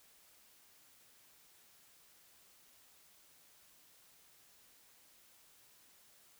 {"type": "silence", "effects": ["white hiss -65 dBFS RMS until 6.39 s"]}